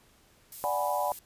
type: noise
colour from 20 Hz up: violet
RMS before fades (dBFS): -40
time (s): 0.52-1.19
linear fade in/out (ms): 2
type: chord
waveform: sine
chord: G# half-diminished seventh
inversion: second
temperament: equal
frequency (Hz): 587.3 / 740 / 830.6 / 987.8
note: D5 / F#5 / G#5 / B5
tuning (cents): 0 / 0 / 0 / 0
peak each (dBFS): -32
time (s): 0.64-1.12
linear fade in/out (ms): 0
effects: pink hiss -62 dBFS RMS until 1.25 s + resampled to 32000 Hz